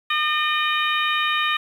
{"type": "harmonic tone with a mistuned harmonic", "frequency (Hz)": 607, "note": "D#5", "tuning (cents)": -43, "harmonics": [2, 3, 4, 5, 6], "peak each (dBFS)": [-23, -25, -26, -27, -28], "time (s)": [0.1, 1.57], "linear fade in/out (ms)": 5, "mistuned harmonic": 6, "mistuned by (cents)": 36, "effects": ["8-bit"]}